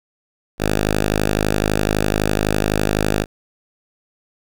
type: tone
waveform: 5% pulse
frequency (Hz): 51.91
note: G#1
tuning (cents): 0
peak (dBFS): -5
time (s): 0.58-3.26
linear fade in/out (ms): 50
effects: none